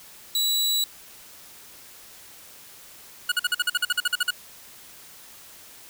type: tone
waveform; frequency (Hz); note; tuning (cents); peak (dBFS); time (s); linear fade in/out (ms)
sawtooth; 3926; B7; -11; -18; 0.35-0.84; 2
type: tone bursts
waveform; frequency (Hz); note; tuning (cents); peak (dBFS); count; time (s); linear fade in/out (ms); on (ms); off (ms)
25% pulse; 1452; F#6; -33; -16; 14; 3.29-4.307; 5; 29; 47
effects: white hiss -47 dBFS RMS until 5.89 s